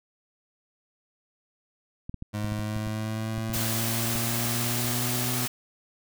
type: clicks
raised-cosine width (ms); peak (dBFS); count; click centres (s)
5; -23; 12; 2.095 / 2.143 / 2.224 / 2.445 / 2.522 / 2.594 / 2.764 / 2.87 / 3.38 / 3.499 / 3.563 / 4.157
type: linear sweep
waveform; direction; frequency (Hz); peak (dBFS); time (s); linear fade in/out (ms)
25% pulse; up; 104.6 to 124.5; -25; 2.33-5.47; 20
type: noise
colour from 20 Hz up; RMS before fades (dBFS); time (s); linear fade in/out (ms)
white; -30; 3.53-5.48; 10
effects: none